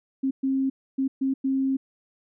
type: tone bursts at uneven times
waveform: sine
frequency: 267.7 Hz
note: C4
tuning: 40 cents sharp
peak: -21 dBFS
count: 5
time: 0.23-0.31 / 0.43-0.7 / 0.98-1.08 / 1.21-1.34 / 1.44-1.77 s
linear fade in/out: 10 ms
effects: none